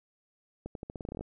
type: accelerating click train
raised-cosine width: 2 ms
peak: -25 dBFS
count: 13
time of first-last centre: 0.66-1.21 s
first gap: 92 ms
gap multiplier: 0.86
effects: none